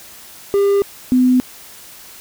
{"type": "tone pair in turn", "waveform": ["triangle", "sine"], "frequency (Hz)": [400, 252.9], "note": ["G4", "B3"], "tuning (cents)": [35, 41], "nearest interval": "minor sixth", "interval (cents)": 794, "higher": "first", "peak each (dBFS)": -9, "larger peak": "neither", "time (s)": [[0.54, 0.82], [1.12, 1.4]], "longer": "neither", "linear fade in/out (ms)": 0, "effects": ["white hiss -39 dBFS RMS until 2.2 s"]}